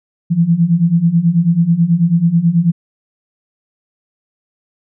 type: beating tone pair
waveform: sine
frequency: 163.6 / 172.8 Hz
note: E3 / F3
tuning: -13 / -18 cents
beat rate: 9.2 Hz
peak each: -14 / -11 dBFS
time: 0.3-2.72 s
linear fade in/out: 20 ms
effects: none